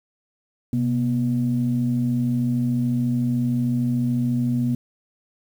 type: tone pair together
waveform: sine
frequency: 128 / 241.6 Hz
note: C3 / B3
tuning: -38 / -38 cents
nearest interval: major seventh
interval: 1100 cents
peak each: -22 / -20 dBFS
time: 0.73-4.75 s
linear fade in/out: 2 ms
effects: tanh soft clip ceiling -12 dBFS + 8-bit